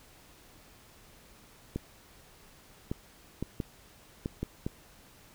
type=clicks; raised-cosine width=3 ms; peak=-19 dBFS; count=7; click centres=1.76 / 2.915 / 3.426 / 3.602 / 4.259 / 4.43 / 4.665 s; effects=pink hiss -57 dBFS RMS until 5.34 s